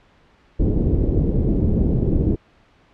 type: low-pass noise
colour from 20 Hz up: pink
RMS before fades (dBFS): -18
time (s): 0.59-2.36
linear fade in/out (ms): 10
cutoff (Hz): 400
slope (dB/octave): 24
effects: pink hiss -55 dBFS RMS until 2.93 s + low-pass 3000 Hz 12 dB/octave